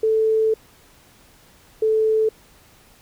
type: tone pair in turn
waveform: sine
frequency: 440 / 437.8 Hz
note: A4 / A4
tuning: 0 / -9 cents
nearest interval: unison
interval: 9 cents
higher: first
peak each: -15 dBFS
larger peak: neither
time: 0.03-0.54 / 1.82-2.29 s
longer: first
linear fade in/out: 5 ms
effects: pink hiss -52 dBFS RMS until 3.01 s